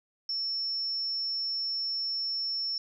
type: tone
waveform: sine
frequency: 5400 Hz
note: E8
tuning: 41 cents sharp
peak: -29 dBFS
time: 0.29-2.78 s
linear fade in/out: 2 ms
effects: none